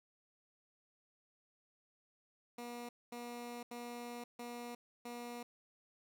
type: tone bursts at uneven times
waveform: 15% pulse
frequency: 240 Hz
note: B3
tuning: 49 cents flat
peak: -38 dBFS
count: 5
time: 2.58-2.89 / 3.12-3.63 / 3.71-4.24 / 4.39-4.75 / 5.05-5.43 s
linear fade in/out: 5 ms
effects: none